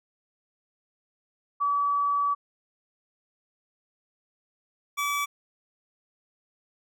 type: tone pair in turn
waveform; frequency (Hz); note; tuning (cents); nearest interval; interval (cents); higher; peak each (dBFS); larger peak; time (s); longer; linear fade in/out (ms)
sine / 25% pulse; 1145 / 1149.2; D6 / D6; -44 / -38; unison; 6; second; -22; neither; 1.6-2.35 / 4.97-5.26; first; 20
effects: none